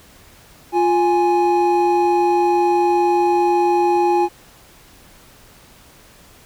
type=tone pair together; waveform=triangle; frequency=350.4 / 831 Hz; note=F4 / G#5; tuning=+6 / +1 cents; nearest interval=octave + minor third; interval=1495 cents; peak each=-14 dBFS; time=0.72-4.29 s; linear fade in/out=50 ms; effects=pink hiss -47 dBFS RMS until 6.45 s